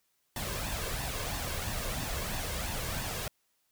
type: noise with flanger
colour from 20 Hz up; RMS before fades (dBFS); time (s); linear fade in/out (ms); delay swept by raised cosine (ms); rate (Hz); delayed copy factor
pink; -35; 0.36-3.28; 2; 1.1 to 1.88; 3; +0.55
effects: white hiss -75 dBFS RMS until 3.71 s